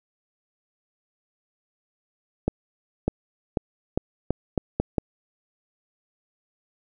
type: accelerating click train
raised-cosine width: 2 ms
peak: -8 dBFS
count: 8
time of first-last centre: 2.48-4.982 s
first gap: 600 ms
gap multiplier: 0.82
effects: none